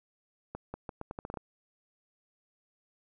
accelerating click train, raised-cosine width 1 ms, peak -24 dBFS, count 10, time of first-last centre 0.55-1.372 s, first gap 190 ms, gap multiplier 0.8, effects none

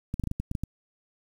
clicks, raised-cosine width 5 ms, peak -17 dBFS, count 9, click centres 0.141 / 0.197 / 0.238 / 0.273 / 0.314 / 0.4 / 0.514 / 0.552 / 0.636 s, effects 8-bit

